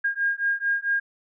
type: beating tone pair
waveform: sine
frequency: 1618 / 1622.5 Hz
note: G#6 / G#6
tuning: -46 / -41 cents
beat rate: 4.5 Hz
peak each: -25 dBFS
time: 0.04-1 s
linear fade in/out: 10 ms
effects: none